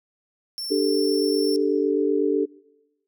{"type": "tone", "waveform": "40% pulse", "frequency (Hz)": 5410, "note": "E8", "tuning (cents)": 44, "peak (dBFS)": -28, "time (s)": [0.58, 1.56], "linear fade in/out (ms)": 0}
{"type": "chord", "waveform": "sine", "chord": "D suspended fourth", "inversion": "none", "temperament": "equal", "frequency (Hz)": [293.7, 392, 440], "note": ["D4", "G4", "A4"], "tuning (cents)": [0, 0, 0], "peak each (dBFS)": -23, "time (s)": [0.7, 2.46], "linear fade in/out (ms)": 20}
{"effects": ["noise-tail reverb RT60 1.0 s tail -23 dB re dry"]}